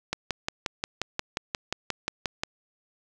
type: click train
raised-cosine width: 0.2 ms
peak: -10 dBFS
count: 14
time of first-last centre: 0.13-2.435 s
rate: 5.64 Hz
effects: none